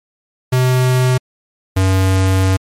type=tone pair in turn; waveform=square; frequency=127.5 / 94.75 Hz; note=C3 / F#2; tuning=-44 / +42 cents; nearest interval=perfect fourth; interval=514 cents; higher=first; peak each=-11 dBFS; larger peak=neither; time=0.52-1.18 / 1.76-2.57 s; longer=second; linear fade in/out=10 ms; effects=MP3 64 kbps